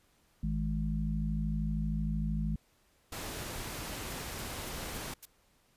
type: harmonic tone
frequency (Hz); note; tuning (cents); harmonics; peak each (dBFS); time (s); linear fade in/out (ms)
53; G#1; +36; 1 / 3 / 4; -33 / -34 / -36; 0.43-2.56; 5
type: noise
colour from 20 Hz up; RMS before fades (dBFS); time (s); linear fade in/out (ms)
pink; -40; 3.12-5.14; 5
type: noise bursts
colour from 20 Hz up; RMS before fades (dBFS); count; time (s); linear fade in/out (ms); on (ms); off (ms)
blue; -45; 5; 4.1-5.255; 5; 31; 250
effects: pink hiss -69 dBFS RMS until 5.76 s + resampled to 32000 Hz